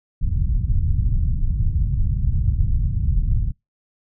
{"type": "low-pass noise", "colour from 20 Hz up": "pink", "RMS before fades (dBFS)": -19, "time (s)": [0.21, 3.52], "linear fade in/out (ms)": 10, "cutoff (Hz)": 130, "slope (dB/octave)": 24, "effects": ["noise-tail reverb RT60 0.2 s tail -25 dB re dry"]}